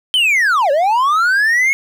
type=linear two-way sweep; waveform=triangle; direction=down then up; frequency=3136 to 534 to 2201 Hz; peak=-9 dBFS; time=0.14-1.73 s; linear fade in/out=0 ms; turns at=0.71 s; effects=8-bit